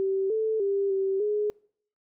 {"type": "tone with pitch steps", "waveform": "sine", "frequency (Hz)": [386.2, 439.2, 396.5, 386.7, 418.5], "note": ["G4", "A4", "G4", "G4", "G#4"], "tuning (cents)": [-26, -3, 20, -24, 13], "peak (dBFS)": -23, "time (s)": [0, 1.5], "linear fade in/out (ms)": 0, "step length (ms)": 300, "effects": ["noise-tail reverb RT60 0.6 s tail -26 dB re dry"]}